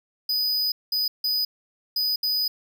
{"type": "tone bursts at uneven times", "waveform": "square", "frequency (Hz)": 4979, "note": "D#8", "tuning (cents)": 0, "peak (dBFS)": -22, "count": 5, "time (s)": [[0.29, 0.72], [0.92, 1.08], [1.24, 1.45], [1.96, 2.16], [2.23, 2.48]], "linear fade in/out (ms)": 5, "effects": []}